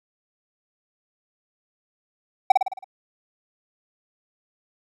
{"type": "tone with echo", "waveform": "triangle", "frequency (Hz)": 764, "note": "G5", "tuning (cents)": -45, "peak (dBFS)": -5, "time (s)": [2.5, 2.52], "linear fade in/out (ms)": 5, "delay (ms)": 54, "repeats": 6, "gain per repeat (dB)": -5, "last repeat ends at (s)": 2.844, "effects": []}